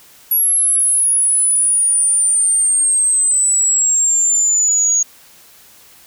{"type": "exponential sweep", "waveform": "sine", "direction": "down", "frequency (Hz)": [11390, 6645], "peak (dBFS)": -11, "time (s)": [0.31, 5.03], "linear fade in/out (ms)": 5, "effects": ["white hiss -45 dBFS RMS until 6.06 s"]}